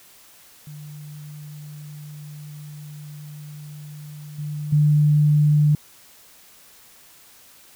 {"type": "tone with level steps", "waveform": "sine", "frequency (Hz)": 149.1, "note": "D3", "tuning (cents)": 27, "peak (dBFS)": [-35, -26, -13], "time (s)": [0.67, 5.75], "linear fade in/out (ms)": 2, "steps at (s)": [4.38, 4.72], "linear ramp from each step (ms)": 10, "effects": ["white hiss -50 dBFS RMS until 7.75 s"]}